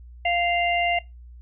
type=harmonic tone; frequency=696 Hz; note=F5; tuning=6 cents flat; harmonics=1 / 3 / 4; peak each=-22 / -25 / -26 dBFS; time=0.25-0.99 s; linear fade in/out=5 ms; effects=noise-tail reverb RT60 0.2 s tail -21 dB re dry + added 60 Hz sine -41 dBFS peak until 1.41 s